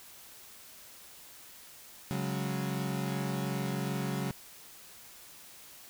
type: chord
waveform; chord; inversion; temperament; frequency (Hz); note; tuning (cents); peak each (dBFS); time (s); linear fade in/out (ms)
35% pulse; C# suspended fourth; none; equal; 138.59 / 185 / 207.7; C#3 / F#3 / G#3; 0 / 0 / 0; -33 / -34 / -37; 2.11-4.31; 0
effects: white hiss -52 dBFS RMS until 5.89 s